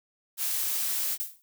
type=noise; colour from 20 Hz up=blue; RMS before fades=-29 dBFS; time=0.37-1.18 s; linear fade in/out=50 ms
type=noise with exponential decay; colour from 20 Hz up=violet; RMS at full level=-28 dBFS; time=1.2-1.42 s; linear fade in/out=0 ms; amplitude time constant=47 ms
effects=none